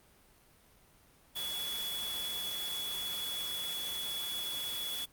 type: tone in noise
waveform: sine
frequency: 3392 Hz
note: G#7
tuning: 36 cents sharp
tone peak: -36 dBFS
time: 1.35-5.06 s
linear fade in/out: 20 ms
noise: white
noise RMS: -41 dBFS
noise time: 1.35-5.06 s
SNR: +2 dB
effects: pink hiss -63 dBFS RMS until 5.12 s + Opus 32 kbps